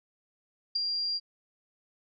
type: tone with ADSR envelope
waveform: sine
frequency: 4771 Hz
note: D8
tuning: 26 cents sharp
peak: -23 dBFS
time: 0.75-1.2 s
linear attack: 10 ms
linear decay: 11 ms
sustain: -5 dB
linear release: 37 ms
effects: none